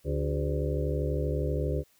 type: harmonic tone with a mistuned harmonic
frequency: 72.5 Hz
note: D2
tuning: 22 cents flat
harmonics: 1 / 2 / 4 / 5 / 6 / 7 / 8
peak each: -30 / -32 / -38 / -38 / -35 / -35 / -40 dBFS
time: 0.04-1.84 s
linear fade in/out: 50 ms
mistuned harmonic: 6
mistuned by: -100 cents
effects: white hiss -65 dBFS RMS until 1.99 s